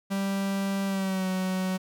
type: tone with pitch glide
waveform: 45% pulse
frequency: 196 to 186.82 Hz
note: G3 to F#3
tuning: 0 to +17 cents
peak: -26 dBFS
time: 0.1-1.78 s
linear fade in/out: 20 ms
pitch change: -83 cents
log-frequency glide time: 0.86-1.28 s
effects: none